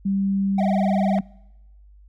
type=tone; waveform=sine; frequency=196 Hz; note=G3; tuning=in tune; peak=-19 dBFS; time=0.05-1.21 s; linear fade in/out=10 ms
type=tone with vibrato; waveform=triangle; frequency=698.5 Hz; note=F5; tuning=in tune; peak=-20 dBFS; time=0.58-1.19 s; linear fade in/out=5 ms; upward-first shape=sine; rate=20 Hz; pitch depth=210 cents each way
type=clicks; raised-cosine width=0.5 ms; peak=-30 / -23 dBFS; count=2; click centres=1.18 / 1.187 s
effects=noise-tail reverb RT60 1.0 s tail -25 dB re dry + added 50 Hz sine -46 dBFS peak until 2.08 s